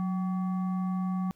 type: tone with frequency modulation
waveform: sine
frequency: 184.1 Hz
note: F#3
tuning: 8 cents flat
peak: -27 dBFS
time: 0-1.31 s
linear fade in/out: 0 ms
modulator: 953 Hz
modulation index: 0.36
effects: pink hiss -68 dBFS RMS until 1.35 s